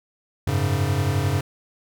square chord, F# suspended second, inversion none, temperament equal, 92.5 / 103.83 / 138.59 Hz, F#2 / G#2 / C#3, 0 / 0 / 0 cents, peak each -25 dBFS, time 0.47-1.41 s, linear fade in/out 5 ms, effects none

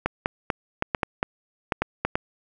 clicks, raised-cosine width 0.5 ms, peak -7 dBFS, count 11, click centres 0.06 / 0.259 / 0.502 / 0.824 / 0.948 / 1.032 / 1.229 / 1.722 / 1.82 / 2.05 / 2.155 s, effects none

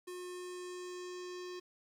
square tone with low-pass filter sweep, 360.3 Hz, F#4, 46 cents flat, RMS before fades -45 dBFS, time 0.07-1.6 s, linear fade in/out 10 ms, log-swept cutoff 11000 to 5300 Hz, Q 2, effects 11-bit

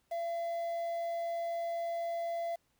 triangle tone with quantisation, 678 Hz, E5, 49 cents sharp, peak -31 dBFS, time 0.11-2.56 s, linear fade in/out 10 ms, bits 9, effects pink hiss -75 dBFS RMS until 2.79 s

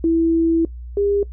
sine tone pair in turn, 329.6 / 403.8 Hz, E4 / G#4, 0 / -49 cents, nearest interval major third, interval 351 cents, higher second, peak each -13 / -15 dBFS, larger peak first, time 0.04-0.65 / 0.97-1.23 s, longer first, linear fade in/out 2 ms, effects noise-tail reverb RT60 0.1 s tail -20 dB re dry + added 60 Hz sine -30 dBFS peak until 1.32 s

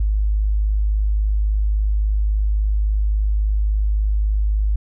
sine tone, 51.8 Hz, G#1, 4 cents flat, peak -15 dBFS, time 0-4.76 s, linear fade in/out 5 ms, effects none

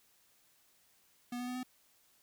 square tone with pitch steps, 243.7 / 246.8 / 250 / 253.2 Hz, B3 / B3 / B3 / B3, -23 / -1 / +21 / +43 cents, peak -38 dBFS, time 1.32-1.632 s, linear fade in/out 5 ms, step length 78 ms, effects white hiss -69 dBFS RMS until 2.22 s

